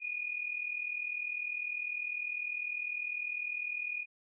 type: tone pair together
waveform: sine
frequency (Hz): 2444 / 2484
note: D#7 / D#7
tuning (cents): -32 / -3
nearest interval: unison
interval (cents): 29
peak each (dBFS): -36 / -39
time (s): 0-4.06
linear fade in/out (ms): 50
effects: none